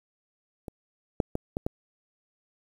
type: clicks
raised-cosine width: 2 ms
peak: -23 / -9 / -15 / -16 / -14 dBFS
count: 5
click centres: 0.682 / 1.202 / 1.354 / 1.569 / 1.665 s
effects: 8-bit